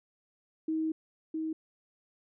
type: tone pair in turn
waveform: sine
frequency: 317.4 / 317.4 Hz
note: D#4 / D#4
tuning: +35 / +35 cents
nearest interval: unison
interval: 0 cents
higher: neither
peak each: -28 / -31 dBFS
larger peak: first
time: 0.68-0.92 / 1.34-1.53 s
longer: first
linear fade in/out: 5 ms
effects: none